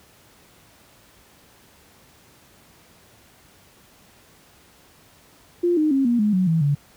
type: tone with pitch steps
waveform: sine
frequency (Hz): 349.2 / 307.5 / 270.8 / 238.5 / 210 / 184.98 / 162.91 / 143.47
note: F4 / D#4 / C#4 / A#3 / G#3 / F#3 / E3 / D3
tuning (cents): 0 / -20 / -40 / +40 / +19 / 0 / -20 / -40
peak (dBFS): -16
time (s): 5.63-6.75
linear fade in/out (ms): 10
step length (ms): 140
effects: pink hiss -53 dBFS RMS until 6.96 s + high-pass 60 Hz 12 dB/octave